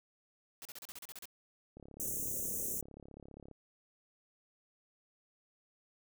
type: noise bursts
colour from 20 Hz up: white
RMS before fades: -48 dBFS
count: 10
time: 0.62-1.255 s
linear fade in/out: 0 ms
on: 32 ms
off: 35 ms
type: click train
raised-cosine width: 2 ms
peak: -38 dBFS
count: 62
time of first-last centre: 1.77-3.513 s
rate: 35 Hz
type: band-stop noise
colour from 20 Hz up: white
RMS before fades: -38 dBFS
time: 2-2.81 s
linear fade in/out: 0 ms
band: 570 to 6000 Hz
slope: 96 dB/octave
effects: none